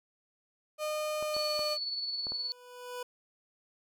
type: tone with pitch glide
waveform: 35% pulse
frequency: 610 to 603.3 Hz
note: D#5 to D5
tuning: -34 to +46 cents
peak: -30 dBFS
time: 0.78-1.78 s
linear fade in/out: 50 ms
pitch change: -20 cents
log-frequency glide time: 1.2-1.59 s
type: clicks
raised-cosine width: 1 ms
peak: -30 dBFS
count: 5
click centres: 1.226 / 1.366 / 1.593 / 2.269 / 2.32 s
type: tone with tremolo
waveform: sine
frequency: 4435 Hz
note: C#8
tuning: in tune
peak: -31 dBFS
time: 1.34-2.52 s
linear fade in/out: 0 ms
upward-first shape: sine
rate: 19 Hz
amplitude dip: 40%
type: tone with exponential growth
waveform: 25% pulse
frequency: 493.9 Hz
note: B4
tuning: in tune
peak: -32 dBFS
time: 2.01-3.03 s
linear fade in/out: 5 ms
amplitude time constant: 220 ms
effects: none